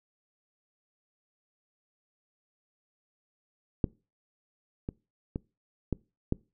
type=clicks; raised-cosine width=3 ms; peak=-11 / -20 / -19 / -15 / -13 dBFS; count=5; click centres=3.842 / 4.889 / 5.359 / 5.927 / 6.324 s; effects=noise-tail reverb RT60 0.3 s tail -24 dB re dry